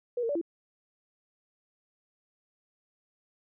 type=tone with pitch steps; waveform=sine; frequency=485.5 / 458.5 / 577 / 336.1 Hz; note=B4 / A#4 / D5 / E4; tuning=-30 / -29 / -31 / +34 cents; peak=-27 dBFS; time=0.17-0.414 s; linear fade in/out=5 ms; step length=61 ms; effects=none